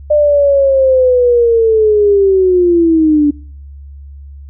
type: linear sweep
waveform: sine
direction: down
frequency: 601 to 288.4 Hz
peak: -6 dBFS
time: 0.1-3.31 s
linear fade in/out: 10 ms
effects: noise-tail reverb RT60 0.5 s tail -25 dB re dry + added 70 Hz sine -29 dBFS peak until 4.49 s